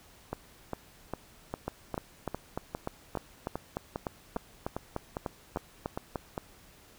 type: two click trains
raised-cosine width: 1 ms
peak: -19 / -18 dBFS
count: 16 / 16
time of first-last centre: 0.33-6.378 / 1.68-6.158 s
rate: 2.48 / 3.35 Hz
effects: pink hiss -57 dBFS RMS until 6.98 s